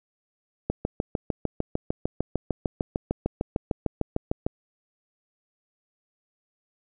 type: click train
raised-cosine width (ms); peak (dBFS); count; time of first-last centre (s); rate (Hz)
2; -11; 26; 0.7-4.465; 6.64
effects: none